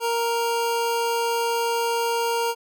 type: tone pair together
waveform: square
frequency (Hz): 466.1 / 932.3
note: A#4 / A#5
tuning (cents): 0 / 0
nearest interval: octave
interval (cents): 1200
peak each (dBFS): -25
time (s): 0-2.55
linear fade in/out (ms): 50
effects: none